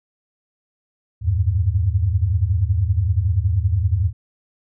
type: tone cluster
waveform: sine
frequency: 79.4 / 94.1 / 104.7 Hz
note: D#2 / F#2 / G#2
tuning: +36 / +30 / +15 cents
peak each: -20 dBFS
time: 1.21-4.13 s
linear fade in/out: 50 ms
effects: none